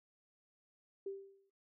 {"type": "tone with exponential decay", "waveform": "sine", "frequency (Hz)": 392, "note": "G4", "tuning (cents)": 0, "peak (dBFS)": -37, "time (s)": [1.06, 1.5], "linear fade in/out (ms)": 5, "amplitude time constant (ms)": 95, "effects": ["noise-tail reverb RT60 0.1 s tail -17 dB re dry"]}